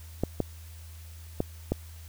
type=clicks; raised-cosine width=2 ms; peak=-12 dBFS; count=4; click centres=0.236 / 0.403 / 1.404 / 1.72 s; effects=added 81 Hz sine -43 dBFS peak until 2.08 s + white hiss -54 dBFS RMS until 2.08 s